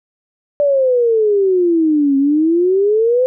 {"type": "exponential two-way sweep", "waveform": "sine", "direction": "down then up", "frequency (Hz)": [587.3, 270.8, 518], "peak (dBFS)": -10, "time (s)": [0.6, 3.26], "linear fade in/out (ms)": 0, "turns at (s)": 2.17, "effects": []}